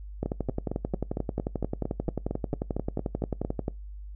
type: two click trains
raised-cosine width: 2 ms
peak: -16 / -15 dBFS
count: 15 / 40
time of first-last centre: 0.26-3.449 / 0.23-3.681 s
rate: 4.39 / 11.3 Hz
effects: noise-tail reverb RT60 0.2 s tail -23 dB re dry + added 50 Hz sine -38 dBFS peak until 4.15 s